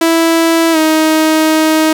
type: tone with pitch glide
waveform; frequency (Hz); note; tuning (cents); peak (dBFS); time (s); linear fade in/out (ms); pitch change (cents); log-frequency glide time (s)
sawtooth; 329.6 to 314.5; E4 to D#4; 0 to +19; -4; 0.01-1.93; 5; -81; 0.72-0.77
effects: none